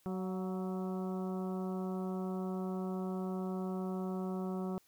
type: harmonic tone with a mistuned harmonic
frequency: 187.1 Hz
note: F#3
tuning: 20 cents sharp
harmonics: 1 / 2 / 3 / 4 / 5 / 6 / 7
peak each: -36 / -41 / -49 / -48 / -53 / -53 / -54 dBFS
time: 0.06-4.78 s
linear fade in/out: 0 ms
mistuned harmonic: 4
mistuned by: -35 cents
effects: white hiss -69 dBFS RMS until 4.87 s